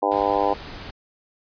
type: harmonic tone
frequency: 100.6 Hz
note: G2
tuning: 45 cents sharp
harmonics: 3 / 4 / 5 / 6 / 7 / 8 / 9 / 10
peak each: -29 / -28 / -25 / -27 / -28 / -23 / -28 / -29 dBFS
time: 0.02-0.54 s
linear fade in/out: 10 ms
type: noise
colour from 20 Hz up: pink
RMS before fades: -37 dBFS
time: 0.11-0.91 s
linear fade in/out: 10 ms
effects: resampled to 11025 Hz